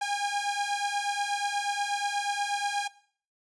sawtooth beating tone pair, 808 / 816.3 Hz, G#5 / G#5, -48 / -30 cents, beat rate 8.3 Hz, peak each -27 dBFS, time 0.01-2.88 s, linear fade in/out 10 ms, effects noise-tail reverb RT60 0.5 s tail -19 dB re dry + resampled to 22050 Hz

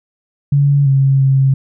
sine tone with pitch steps, 141.9 / 136 / 134.8 Hz, C#3 / C#3 / C#3, +41 / -33 / -48 cents, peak -8 dBFS, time 0.52-1.54 s, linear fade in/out 5 ms, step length 340 ms, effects none

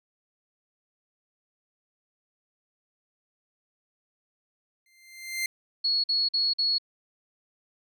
sawtooth tone with exponential growth, 2090 Hz, C7, 2 cents flat, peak -21 dBFS, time 4.86-5.46 s, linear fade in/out 2 ms, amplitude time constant 130 ms
sine tone bursts, 4351 Hz, C#8, 33 cents flat, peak -22 dBFS, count 4, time 5.84-6.784 s, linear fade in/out 10 ms, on 200 ms, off 48 ms
effects none

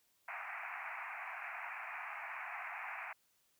white band-pass noise, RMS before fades -45 dBFS, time 0.28-3.13 s, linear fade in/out 5 ms, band 670 to 2500 Hz, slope 96 dB/octave, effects white hiss -75 dBFS RMS until 3.59 s

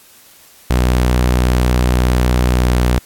sawtooth tone with pitch glide, 61.74 to 61.28 Hz, B1 to B1, 0 to -13 cents, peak -7 dBFS, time 0.7-2.99 s, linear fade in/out 5 ms, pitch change -13 cents, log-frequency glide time 2.6-2.66 s, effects white hiss -45 dBFS RMS until 3.05 s + AAC 64 kbps

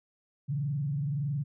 sine tone with frequency modulation, 142.8 Hz, D3, 48 cents flat, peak -28 dBFS, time 0.48-1.44 s, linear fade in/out 20 ms, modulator 21.6 Hz, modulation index 0.67, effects none

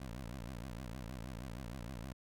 15% pulse tone with vibrato, 61 Hz, B1, 21 cents flat, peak -37 dBFS, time 0-2.13 s, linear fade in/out 5 ms, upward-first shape triangle, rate 6.4 Hz, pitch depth 260 cents each way, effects none

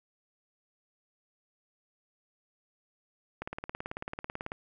click train, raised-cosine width 0.5 ms, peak -21 dBFS, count 21, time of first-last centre 3.42-4.519 s, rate 18.2 Hz, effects none

